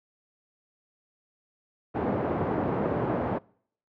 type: band-pass noise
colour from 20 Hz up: white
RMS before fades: -28 dBFS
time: 1.94-3.39 s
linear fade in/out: 20 ms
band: 100 to 570 Hz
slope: 12 dB/octave
effects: noise-tail reverb RT60 0.6 s tail -25 dB re dry + low-pass 2000 Hz 12 dB/octave